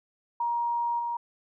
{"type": "tone with level steps", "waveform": "sine", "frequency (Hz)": 945, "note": "A#5", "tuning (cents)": 23, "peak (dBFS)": [-25, -28], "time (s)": [0.4, 1.17], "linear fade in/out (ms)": 5, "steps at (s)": 0.99, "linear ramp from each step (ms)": 5, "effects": []}